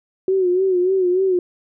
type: tone with vibrato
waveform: sine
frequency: 370 Hz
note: F#4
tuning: in tune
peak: -14 dBFS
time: 0.28-1.39 s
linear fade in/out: 2 ms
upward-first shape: sine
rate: 3.4 Hz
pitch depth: 71 cents each way
effects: none